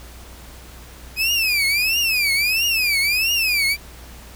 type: tone with vibrato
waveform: 30% pulse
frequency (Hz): 2489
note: D#7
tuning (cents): 0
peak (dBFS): -14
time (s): 1.16-3.77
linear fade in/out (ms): 50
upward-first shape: triangle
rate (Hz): 1.5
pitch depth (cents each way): 250
effects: added 60 Hz sine -40 dBFS peak until 4.35 s + pink hiss -43 dBFS RMS until 4.35 s